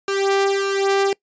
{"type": "tone with flanger", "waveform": "sawtooth", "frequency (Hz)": 393.7, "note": "G4", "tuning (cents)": 8, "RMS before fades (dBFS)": -19, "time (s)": [0.08, 1.13], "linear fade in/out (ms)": 2, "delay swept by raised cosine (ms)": [1.8, 2.59], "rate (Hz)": 1.7, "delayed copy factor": 0.9, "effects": ["noise-tail reverb RT60 0.1 s tail -24 dB re dry", "resampled to 16000 Hz"]}